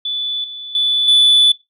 sine tone with level steps, 3474 Hz, A7, 23 cents flat, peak -18 / -27 / -12 / -5 dBFS, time 0.05-1.52 s, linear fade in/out 5 ms, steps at 0.44 / 0.75 / 1.08 s, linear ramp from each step 2 ms, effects noise-tail reverb RT60 0.2 s tail -20 dB re dry + tanh soft clip ceiling -6 dBFS

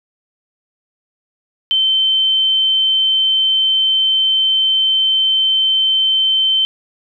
sine tone, 3092 Hz, G7, 24 cents flat, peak -11 dBFS, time 1.71-6.65 s, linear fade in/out 0 ms, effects none

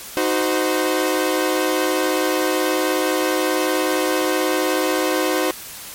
sawtooth chord, C diminished, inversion first, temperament equal with one note detuned, 311.1 / 370 / 516.9 Hz, Eb4 / Gb4 / C5, 0 / 0 / -21 cents, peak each -18 dBFS, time 0.17-5.51 s, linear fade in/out 0 ms, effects white hiss -35 dBFS RMS until 5.94 s + MP3 64 kbps

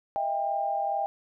sine tone cluster, 630 / 672 / 797 Hz, D#5 / E5 / G5, +21 / +33 / +28 cents, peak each -33 / -34 / -27 dBFS, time 0.16-1.06 s, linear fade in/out 0 ms, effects none

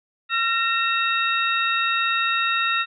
sine tone cluster, 1361 / 1851 / 2690 / 3745 Hz, F6 / A#6 / E7 / A#7, -45 / -13 / +34 / +7 cents, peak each -23 / -25 / -25 / -27 dBFS, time 0.29-2.86 s, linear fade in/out 50 ms, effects none

